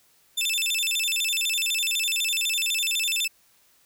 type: tone with vibrato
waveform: sawtooth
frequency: 3058 Hz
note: G7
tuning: 44 cents flat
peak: -20 dBFS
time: 0.37-3.28 s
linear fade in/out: 10 ms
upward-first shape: square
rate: 12 Hz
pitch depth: 260 cents each way
effects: white hiss -61 dBFS RMS until 3.85 s